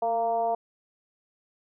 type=tone with frequency modulation; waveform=sine; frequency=691 Hz; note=F5; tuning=19 cents flat; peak=-23 dBFS; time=0.02-0.55 s; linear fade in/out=5 ms; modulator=234 Hz; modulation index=0.79; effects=none